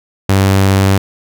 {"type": "tone", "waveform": "sawtooth", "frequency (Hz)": 97, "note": "G2", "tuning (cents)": -18, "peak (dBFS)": -4, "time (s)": [0.29, 0.98], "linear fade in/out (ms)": 5, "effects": []}